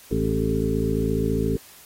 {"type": "harmonic tone with a mistuned harmonic", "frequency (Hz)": 54.7, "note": "A1", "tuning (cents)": -9, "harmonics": [1, 2, 3, 4, 5, 7, 8], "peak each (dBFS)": [-28, -28, -28, -28, -28, -28, -28], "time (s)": [0.11, 1.57], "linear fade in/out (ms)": 5, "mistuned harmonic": 7, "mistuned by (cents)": 27, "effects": ["white hiss -48 dBFS RMS until 1.85 s", "AAC 48 kbps"]}